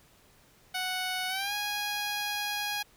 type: tone with pitch glide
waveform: 10% pulse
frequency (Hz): 740 to 825.8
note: F#5 to G#5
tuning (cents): 0 to -10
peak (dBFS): -22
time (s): 0.74-2.83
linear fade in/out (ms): 10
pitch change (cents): +190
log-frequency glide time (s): 1.28-1.53
effects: pink hiss -61 dBFS RMS until 2.96 s